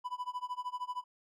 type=tone with tremolo; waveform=triangle; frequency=993 Hz; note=B5; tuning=9 cents sharp; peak=-31 dBFS; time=0.04-1.04 s; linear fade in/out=20 ms; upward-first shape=sine; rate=13 Hz; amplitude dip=95%; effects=none